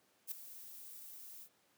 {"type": "noise with ADSR envelope", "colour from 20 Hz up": "violet", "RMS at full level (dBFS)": -39, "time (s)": [0.27, 1.49], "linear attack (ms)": 45, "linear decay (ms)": 6, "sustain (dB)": -13, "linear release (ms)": 67, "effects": ["pink hiss -72 dBFS RMS until 1.77 s", "high-pass 200 Hz 12 dB/octave"]}